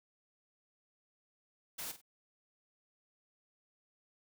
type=noise with echo; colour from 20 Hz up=white; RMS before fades=-42 dBFS; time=1.78-1.92 s; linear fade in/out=10 ms; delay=48 ms; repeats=2; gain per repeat=-11 dB; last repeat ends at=2.016 s; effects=none